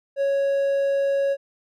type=tone; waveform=triangle; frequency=554 Hz; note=C#5; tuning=1 cent flat; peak=-17 dBFS; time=0.16-1.37 s; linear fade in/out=50 ms; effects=none